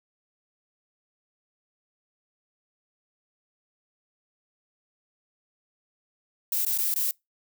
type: noise with dropouts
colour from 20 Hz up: violet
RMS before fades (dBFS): -26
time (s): 6.52-7.11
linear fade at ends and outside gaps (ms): 2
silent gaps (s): 6.65-6.664 / 6.777-6.786 / 6.941-6.96
effects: noise-tail reverb RT60 0.2 s tail -26 dB re dry